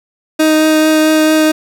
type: tone with vibrato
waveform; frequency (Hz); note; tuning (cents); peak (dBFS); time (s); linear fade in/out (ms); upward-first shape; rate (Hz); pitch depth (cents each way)
30% pulse; 311.8; D#4; +4; -5; 0.39-1.52; 10; triangle; 4.5; 10
effects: none

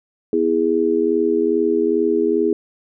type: chord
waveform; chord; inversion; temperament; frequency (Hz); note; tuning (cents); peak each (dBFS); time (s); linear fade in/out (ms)
sine; E major; second; just; 247.2 / 329.6 / 412; B3 / E4 / G#4; +2 / 0 / -14; -23 / -19 / -17; 0.33-2.53; 2
effects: none

